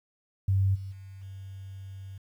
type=tone with level steps; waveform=sine; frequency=96.8 Hz; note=G2; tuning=21 cents flat; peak=-21 / -35 / -42 / -39 dBFS; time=0.48-2.18 s; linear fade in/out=5 ms; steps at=0.74 / 0.91 / 1.21 s; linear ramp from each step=20 ms; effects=10-bit